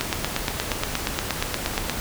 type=click train; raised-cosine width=0.2 ms; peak=-5 dBFS; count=17; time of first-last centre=0.01-1.897 s; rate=8.48 Hz; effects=pink hiss -30 dBFS RMS until 2 s